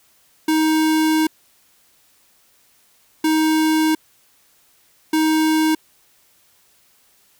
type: tone bursts at uneven times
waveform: square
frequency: 314.3 Hz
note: D#4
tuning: 18 cents sharp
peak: -15 dBFS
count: 3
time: 0.48-1.27 / 3.24-3.95 / 5.13-5.75 s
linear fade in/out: 5 ms
effects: white hiss -57 dBFS RMS until 7.39 s